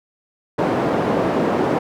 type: band-pass noise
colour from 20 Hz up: white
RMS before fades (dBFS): -19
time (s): 0.58-1.79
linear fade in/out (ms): 10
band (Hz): 180 to 550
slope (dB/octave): 12
effects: none